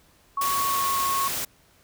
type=tone with pitch glide; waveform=sine; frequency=1113 to 1095.8 Hz; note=C#6 to C#6; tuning=+7 to -20 cents; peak=-23 dBFS; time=0.37-1.28 s; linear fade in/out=5 ms; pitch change=-27 cents; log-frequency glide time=0.54-0.97 s
type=noise; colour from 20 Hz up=white; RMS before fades=-29 dBFS; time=0.41-1.45 s; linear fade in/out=5 ms
effects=pink hiss -59 dBFS RMS until 1.83 s